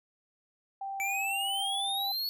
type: tone with pitch glide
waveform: sine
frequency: 784 to 789.5 Hz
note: G5 to G5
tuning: 0 to +12 cents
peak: -34 dBFS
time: 0.81-2.12 s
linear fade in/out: 5 ms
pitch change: +12 cents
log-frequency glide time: 1.09-1.85 s
type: exponential sweep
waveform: square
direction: up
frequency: 2306 to 4435 Hz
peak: -31 dBFS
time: 1-2.29 s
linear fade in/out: 0 ms
effects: none